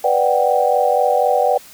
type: chord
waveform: sine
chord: G major seventh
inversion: first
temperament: equal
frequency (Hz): 493.9 / 587.3 / 740 / 784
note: B4 / D5 / F#5 / G5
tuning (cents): 0 / 0 / 0 / 0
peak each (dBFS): -18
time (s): 0.04-1.58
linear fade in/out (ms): 5
effects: white hiss -42 dBFS RMS until 1.73 s